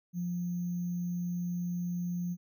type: tone with sample-and-hold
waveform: sine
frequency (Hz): 175.8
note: F3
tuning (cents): +12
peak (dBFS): -31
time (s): 0.13-2.37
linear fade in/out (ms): 50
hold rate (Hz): 6300
effects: none